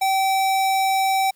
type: tone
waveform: square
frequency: 771 Hz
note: G5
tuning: 29 cents flat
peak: -18 dBFS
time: 0.01-1.31 s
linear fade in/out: 10 ms
effects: white hiss -61 dBFS RMS until 1.35 s